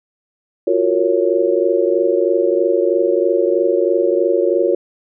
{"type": "chord", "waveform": "sine", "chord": "Gb major seventh", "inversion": "third", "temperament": "just", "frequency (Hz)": [346.9, 370, 462.5, 555], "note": ["F4", "Gb4", "Bb4", "Db5"], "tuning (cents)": [-12, 0, -14, 2], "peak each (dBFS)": -18, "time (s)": [0.67, 4.75], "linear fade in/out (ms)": 5, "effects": []}